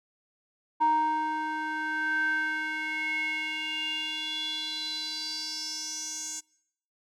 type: tone with band-pass filter sweep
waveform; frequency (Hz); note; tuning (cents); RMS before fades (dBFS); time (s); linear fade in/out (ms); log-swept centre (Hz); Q
square; 311.1; D#4; 0; -31; 0.8-6.41; 20; 930 to 6900; 6.6
effects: noise-tail reverb RT60 0.7 s tail -25 dB re dry